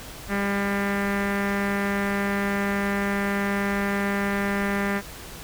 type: tone with low-pass filter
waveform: sawtooth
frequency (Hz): 200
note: G3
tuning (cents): +35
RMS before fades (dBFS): -25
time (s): 0.28-5.02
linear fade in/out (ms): 50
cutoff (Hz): 1900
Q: 3.5
effects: added 50 Hz sine -46 dBFS peak until 5.43 s + pink hiss -40 dBFS RMS until 5.43 s